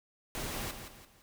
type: noise with echo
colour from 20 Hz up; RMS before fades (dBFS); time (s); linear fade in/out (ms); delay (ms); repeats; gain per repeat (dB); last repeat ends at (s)
pink; -38; 0.35-0.71; 0; 170; 3; -8; 1.22
effects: none